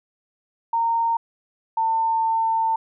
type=tone pair in turn; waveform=sine; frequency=921 / 899.4 Hz; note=A#5 / A5; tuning=-21 / +38 cents; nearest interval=unison; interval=41 cents; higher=first; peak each=-18 dBFS; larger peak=neither; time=0.73-1.17 / 1.77-2.76 s; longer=second; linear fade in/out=5 ms; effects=none